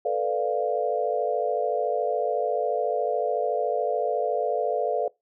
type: chord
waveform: sine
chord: B half-diminished seventh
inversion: third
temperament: equal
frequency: 440 / 493.9 / 587.3 / 698.5 Hz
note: A4 / B4 / D5 / F5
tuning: 0 / 0 / 0 / 0 cents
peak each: -28 dBFS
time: 0.05-5.08 s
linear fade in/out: 5 ms
effects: noise-tail reverb RT60 0.2 s tail -23 dB re dry